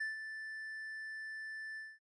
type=tone with ADSR envelope; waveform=triangle; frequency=1760 Hz; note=A6; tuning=in tune; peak=-33 dBFS; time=0-1.99 s; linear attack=9 ms; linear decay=150 ms; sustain=-8 dB; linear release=220 ms; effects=noise-tail reverb RT60 0.1 s tail -18 dB re dry + resampled to 24000 Hz